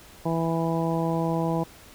harmonic tone, 164.81 Hz, E3, in tune, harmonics 1 / 2 / 3 / 4 / 5 / 6, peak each -26 / -29 / -31 / -32 / -33 / -34 dBFS, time 0.25-1.64 s, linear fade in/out 10 ms, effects pink hiss -49 dBFS RMS until 1.94 s

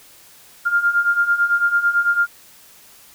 sine beating tone pair, 1396.9 / 1405.9 Hz, F6 / F6, 0 / +11 cents, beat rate 9 Hz, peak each -20 / -16 dBFS, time 0.65-2.27 s, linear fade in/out 20 ms, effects white hiss -47 dBFS RMS until 3.14 s

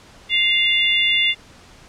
harmonic tone, 698.5 Hz, F5, in tune, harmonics 3 / 4 / 5, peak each -19 / -19 / -19 dBFS, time 0.29-1.35 s, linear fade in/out 50 ms, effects pink hiss -46 dBFS RMS until 1.88 s + low-pass 7000 Hz 12 dB/octave

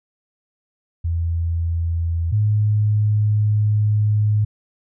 sine tone pair in turn, 83.9 / 105.71 Hz, E2 / G#2, +31 / +31 cents, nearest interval major third, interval 400 cents, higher second, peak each -18 / -14 dBFS, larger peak second, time 1.04-2.32 / 2.32-4.45 s, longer second, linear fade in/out 10 ms, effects none

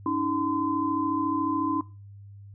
sine tone cluster, 284.6 / 318.6 / 1025 Hz, C#4 / D#4 / C6, +46 / +41 / -36 cents, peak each -28 dBFS, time 0.06-1.81 s, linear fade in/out 2 ms, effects noise-tail reverb RT60 0.3 s tail -18 dB re dry + added 100 Hz sine -43 dBFS peak until 2.54 s

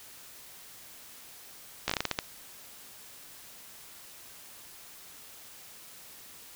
slowing click train, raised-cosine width 0.2 ms, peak -10 dBFS, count 9, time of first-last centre 1.88-2.189 s, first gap 15 ms, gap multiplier 1.26, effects white hiss -50 dBFS RMS until 6.55 s

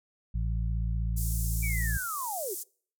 harmonic tone, 56 Hz, A1, 31 cents sharp, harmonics 1 / 2 / 3, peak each -28 / -34 / -39 dBFS, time 0.34-1.98 s, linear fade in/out 10 ms
white band-pass noise, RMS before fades -38 dBFS, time 1.16-2.64 s, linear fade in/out 20 ms, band 6600 to 15000 Hz, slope 24 dB/octave
sine linear sweep, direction down, 2349 to 330.4 Hz, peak -33 dBFS, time 1.62-2.55 s, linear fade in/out 20 ms
effects noise-tail reverb RT60 0.5 s tail -25 dB re dry

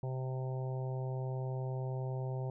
harmonic tone, 130.1 Hz, C3, 9 cents flat, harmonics 1 / 3 / 4 / 5 / 6 / 7, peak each -35 / -45 / -47 / -49 / -51 / -52 dBFS, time 0.03-2.5 s, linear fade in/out 2 ms, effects none

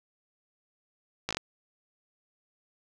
slowing click train, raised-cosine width 0.2 ms, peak -13 dBFS, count 5, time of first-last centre 1.29-1.37 s, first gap 17 ms, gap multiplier 1.11, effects none

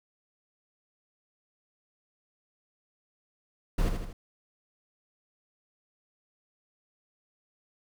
brown noise with echo, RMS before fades -25 dBFS, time 3.78-3.89 s, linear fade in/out 5 ms, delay 80 ms, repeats 3, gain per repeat -5 dB, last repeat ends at 4.13 s, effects none

